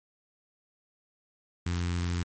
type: tone with notch filter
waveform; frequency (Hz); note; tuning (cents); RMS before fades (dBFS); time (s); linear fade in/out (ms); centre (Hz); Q
sawtooth; 87.31; F2; 0; -30; 1.66-2.23; 5; 600; 0.63
effects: MP3 32 kbps